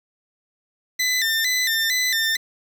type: tone with vibrato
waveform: 20% pulse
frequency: 1900 Hz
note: A#6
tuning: 33 cents sharp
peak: -14 dBFS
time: 0.99-2.37 s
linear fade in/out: 10 ms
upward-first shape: square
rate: 2.2 Hz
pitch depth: 95 cents each way
effects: 7-bit